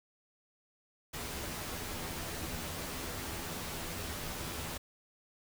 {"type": "noise with comb filter", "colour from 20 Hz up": "pink", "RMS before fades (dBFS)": -40, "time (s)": [1.13, 4.78], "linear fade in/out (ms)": 10, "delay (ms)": 12, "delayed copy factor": 0.5, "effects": []}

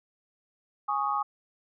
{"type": "chord", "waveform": "sine", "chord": "Ab suspended fourth", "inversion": "none", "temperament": "equal", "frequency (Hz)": [830.6, 1108.7, 1244.5], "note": ["Ab5", "Db6", "Eb6"], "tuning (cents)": [0, 0, 0], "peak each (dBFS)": -30, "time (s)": [0.88, 1.23], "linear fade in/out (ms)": 10, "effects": []}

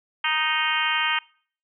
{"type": "harmonic tone", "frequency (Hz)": 311.1, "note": "D#4", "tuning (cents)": 0, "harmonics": [3, 4, 5, 6, 7, 8, 9, 10], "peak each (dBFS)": [-29, -29, -29, -29, -29, -29, -29, -29], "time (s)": [0.24, 1.19], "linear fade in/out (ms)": 5, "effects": ["noise-tail reverb RT60 0.5 s tail -25 dB re dry"]}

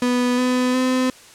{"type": "tone with pitch steps", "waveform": "35% pulse", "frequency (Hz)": [246.9, 251.5, 256.2], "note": ["B3", "B3", "C4"], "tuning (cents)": [0, 32, -36], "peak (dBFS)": -15, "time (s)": [0.02, 1.1], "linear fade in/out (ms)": 2, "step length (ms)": 360, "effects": ["white hiss -45 dBFS RMS until 1.34 s", "low-pass 9000 Hz 12 dB/octave"]}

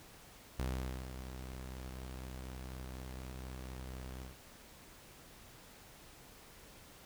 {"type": "tone with ADSR envelope", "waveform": "sawtooth", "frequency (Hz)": 64.1, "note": "C2", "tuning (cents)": -35, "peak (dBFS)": -30, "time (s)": [0.59, 4.38], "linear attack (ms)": 4, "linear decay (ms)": 470, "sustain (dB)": -10, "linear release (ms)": 170, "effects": ["pink hiss -57 dBFS RMS until 7.05 s"]}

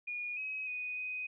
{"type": "tone with pitch steps", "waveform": "sine", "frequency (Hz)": [2442, 2544, 2487, 2502], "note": ["D#7", "D#7", "D#7", "D#7"], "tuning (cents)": [-33, 38, -1, 9], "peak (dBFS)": -36, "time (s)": [0.07, 1.27], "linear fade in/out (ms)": 10, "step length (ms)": 300, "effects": []}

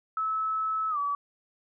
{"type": "tone with pitch glide", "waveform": "sine", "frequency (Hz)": [1300, 1144.9], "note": ["E6", "D6"], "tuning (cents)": [-24, -44], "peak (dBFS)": -26, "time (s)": [0.17, 1.15], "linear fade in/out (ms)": 2, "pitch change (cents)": -220, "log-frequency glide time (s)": [0.9, 0.98], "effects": []}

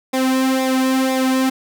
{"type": "tone with flanger", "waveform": "sawtooth", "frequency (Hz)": 261.6, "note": "C4", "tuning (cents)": 0, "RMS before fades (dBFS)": -17, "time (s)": [0.13, 1.5], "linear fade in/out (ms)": 10, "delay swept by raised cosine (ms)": [0.67, 2.47], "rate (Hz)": 2, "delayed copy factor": -0.75, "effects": []}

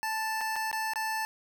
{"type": "tone with dropouts", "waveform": "25% pulse", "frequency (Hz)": 880, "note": "A5", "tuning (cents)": 0, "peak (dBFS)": -26, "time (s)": [0.03, 1.25], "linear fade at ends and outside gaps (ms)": 0, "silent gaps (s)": [[0.409, 0.413], [0.558, 0.563], [0.714, 0.729], [0.935, 0.958]], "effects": []}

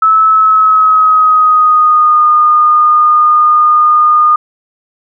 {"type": "tone with pitch glide", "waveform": "sine", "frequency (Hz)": [1302, 1221.8], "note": ["E6", "D#6"], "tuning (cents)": [-22, -32], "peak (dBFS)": -4, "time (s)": [0.02, 4.36], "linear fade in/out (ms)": 5, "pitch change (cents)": -110, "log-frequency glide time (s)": [0.24, 2.25], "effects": []}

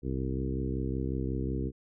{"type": "harmonic tone with a mistuned harmonic", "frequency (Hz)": 65.41, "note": "C2", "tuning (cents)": 0, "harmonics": [1, 2, 3, 4, 5, 6, 7], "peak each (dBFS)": [-34, -35, -39, -37, -38, -40, -43], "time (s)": [0.02, 1.72], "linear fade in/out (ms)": 50, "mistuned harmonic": 1, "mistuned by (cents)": -25, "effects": []}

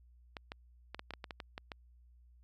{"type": "clicks", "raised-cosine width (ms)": 0.3, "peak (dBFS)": -26, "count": 11, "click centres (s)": [0.368, 0.519, 0.946, 0.994, 1.107, 1.137, 1.242, 1.308, 1.402, 1.579, 1.718], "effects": ["added 60 Hz sine -59 dBFS peak until 2.43 s"]}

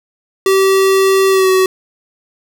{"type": "tone with pitch glide", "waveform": "square", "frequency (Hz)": [385.5, 376.3], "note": ["G4", "F#4"], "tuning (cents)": [-29, 29], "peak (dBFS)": -9, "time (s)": [0.46, 1.66], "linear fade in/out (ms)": 2, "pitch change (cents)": -42, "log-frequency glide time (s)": [1.3, 1.49], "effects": []}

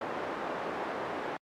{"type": "band-pass noise", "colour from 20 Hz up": "pink", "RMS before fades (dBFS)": -36, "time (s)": [0.01, 1.37], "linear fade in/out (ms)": 5, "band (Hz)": [410, 1200], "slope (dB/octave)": 12, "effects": ["AAC 64 kbps"]}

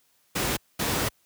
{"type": "noise bursts at uneven times", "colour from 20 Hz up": "pink", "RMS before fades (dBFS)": -26, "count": 2, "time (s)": [[0.35, 0.57], [0.79, 1.09]], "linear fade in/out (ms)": 10, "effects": ["white hiss -66 dBFS RMS until 1.25 s", "high-pass 60 Hz 12 dB/octave"]}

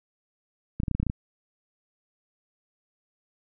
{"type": "clicks", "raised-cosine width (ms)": 5, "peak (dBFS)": -15, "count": 9, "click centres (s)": [0.801, 0.834, 0.882, 0.913, 0.95, 1, 1.03, 1.067, 1.099], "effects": []}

